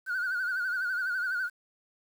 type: tone with vibrato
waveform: sine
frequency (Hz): 1480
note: F#6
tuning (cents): 0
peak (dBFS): -26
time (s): 0.06-1.5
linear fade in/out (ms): 50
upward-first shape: sine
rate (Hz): 12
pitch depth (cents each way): 82
effects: tanh soft clip ceiling -26 dBFS + 9-bit